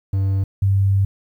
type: tone pair in turn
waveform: triangle / sine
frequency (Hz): 97 / 98.01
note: G2 / G2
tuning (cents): -18 / 0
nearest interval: unison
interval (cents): 18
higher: second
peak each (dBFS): -14 / -13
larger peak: second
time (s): 0.13-0.44 / 0.62-1.05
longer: second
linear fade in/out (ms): 5
effects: 9-bit